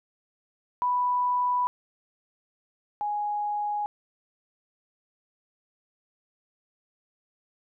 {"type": "tone pair in turn", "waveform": "sine", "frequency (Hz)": [987.8, 830.6], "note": ["B5", "G#5"], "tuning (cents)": [0, 0], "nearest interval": "minor third", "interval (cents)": 300, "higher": "first", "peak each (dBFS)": [-22, -26], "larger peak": "first", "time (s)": [[0.82, 1.67], [3.01, 3.86]], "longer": "neither", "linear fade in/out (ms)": 0, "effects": []}